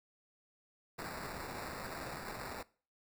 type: noise with sample-and-hold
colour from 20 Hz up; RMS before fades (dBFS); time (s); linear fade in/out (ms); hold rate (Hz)
white; -44; 0.98-2.63; 10; 3150
effects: noise-tail reverb RT60 0.4 s tail -21 dB re dry